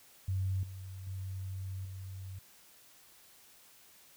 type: tone with level steps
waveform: sine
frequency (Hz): 95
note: F#2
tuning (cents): +46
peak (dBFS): -30 / -42 / -37 / -41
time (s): 0.28-2.39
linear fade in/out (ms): 5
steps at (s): 0.63 / 1.07 / 1.85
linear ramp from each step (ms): 2
effects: white hiss -60 dBFS RMS until 4.16 s